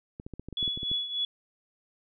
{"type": "clicks", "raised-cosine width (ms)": 3, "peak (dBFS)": -26, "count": 11, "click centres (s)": [0.199, 0.265, 0.337, 0.396, 0.486, 0.527, 0.628, 0.678, 0.775, 0.831, 0.915]}
{"type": "tone with tremolo", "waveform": "sine", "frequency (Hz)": 3395, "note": "G#7", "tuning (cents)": 37, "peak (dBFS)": -25, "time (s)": [0.57, 1.25], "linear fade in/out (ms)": 2, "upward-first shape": "triangle", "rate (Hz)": 3.4, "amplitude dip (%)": 75}
{"effects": []}